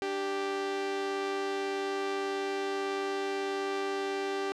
sawtooth tone pair together, 293.7 / 392 Hz, D4 / G4, 0 / 0 cents, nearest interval perfect fourth, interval 500 cents, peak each -36 / -27 dBFS, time 0.02-4.52 s, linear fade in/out 0 ms, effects low-pass 5000 Hz 12 dB/octave

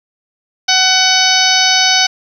harmonic tone, 750 Hz, F#5, 23 cents sharp, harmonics 1 / 2 / 3 / 4 / 5 / 6 / 7 / 8, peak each -17 / -17 / -17 / -17 / -17 / -17 / -17 / -17 dBFS, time 0.68-2.07 s, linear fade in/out 10 ms, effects 7-bit

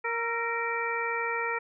harmonic tone with a mistuned harmonic, 466.2 Hz, A#4, in tune, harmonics 1 / 2 / 3 / 4 / 5, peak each -34 / -34 / -34 / -34 / -34 dBFS, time 0.04-1.59 s, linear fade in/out 10 ms, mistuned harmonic 3, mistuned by -48 cents, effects none

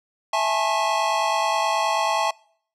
square chord, A major seventh, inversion second, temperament equal with one note detuned, 659.3 / 830.6 / 880 / 1083.4 Hz, E5 / G#5 / A5 / C#6, 0 / 0 / 0 / -40 cents, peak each -26 dBFS, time 0.33-2.31 s, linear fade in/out 5 ms, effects noise-tail reverb RT60 0.6 s tail -25 dB re dry + low-pass 7000 Hz 12 dB/octave

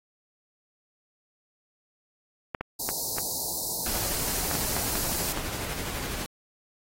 clicks, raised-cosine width 0.5 ms, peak -15 dBFS, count 9, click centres 2.548 / 2.61 / 2.89 / 3.184 / 4.513 / 4.553 / 4.766 / 4.954 / 5.374 s
white band-stop noise, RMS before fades -31 dBFS, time 2.79-5.33 s, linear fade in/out 10 ms, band 990 to 4000 Hz, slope 96 dB/octave
pink noise with tremolo, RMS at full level -33 dBFS, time 3.86-6.26 s, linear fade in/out 0 ms, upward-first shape square, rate 12 Hz, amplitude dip 25%
effects AAC 48 kbps

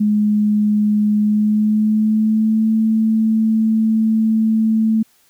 sine tone with pitch glide, 210 to 220.7 Hz, G#3 to A3, +19 to +5 cents, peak -12 dBFS, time 0-5.03 s, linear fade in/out 10 ms, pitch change +86 cents, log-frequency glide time 1.19-2.72 s, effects white hiss -56 dBFS RMS until 5.29 s

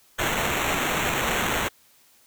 white noise with sample-and-hold, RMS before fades -25 dBFS, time 0.18-1.69 s, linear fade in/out 20 ms, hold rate 4900 Hz, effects white hiss -58 dBFS RMS until 2.26 s

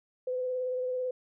sine tone with vibrato, 506 Hz, B4, 42 cents sharp, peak -29 dBFS, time 0.27-1.11 s, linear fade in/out 5 ms, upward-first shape triangle, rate 18 Hz, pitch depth 25 cents each way, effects none

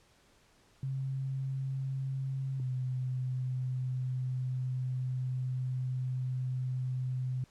sine tone pair in turn, 133.9 / 127.96 Hz, C3 / C3, +40 / -38 cents, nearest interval minor second, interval 78 cents, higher first, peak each -32 / -31 dBFS, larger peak second, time 0.83-2.6 / 2.6-7.44 s, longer second, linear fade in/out 2 ms, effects pink hiss -65 dBFS RMS until 7.5 s + low-pass 9000 Hz 12 dB/octave

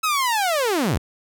sawtooth linear sweep, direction down, 1306 to 51.91 Hz, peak -15 dBFS, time 0.03-0.98 s, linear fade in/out 10 ms, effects none

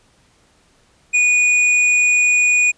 triangle tone with hard clipping, 2462 Hz, D#7, 19 cents flat, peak -13 dBFS, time 1.13-2.72 s, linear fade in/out 20 ms, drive 14 dB, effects pink hiss -56 dBFS RMS until 2.77 s + resampled to 22050 Hz

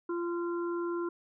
harmonic tone, 344.6 Hz, F4, 23 cents flat, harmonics 1 / 3 / 4, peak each -31 / -41 / -43 dBFS, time 0.09-1.09 s, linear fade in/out 5 ms, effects none

